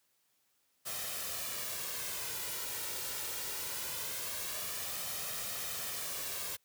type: noise with flanger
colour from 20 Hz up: white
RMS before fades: -39 dBFS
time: 0.85-6.57 s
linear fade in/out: 20 ms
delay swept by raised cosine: 1.6 to 2.15 ms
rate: 0.22 Hz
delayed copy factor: +0.5
effects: white hiss -75 dBFS RMS until 6.64 s + high-pass 60 Hz 12 dB/octave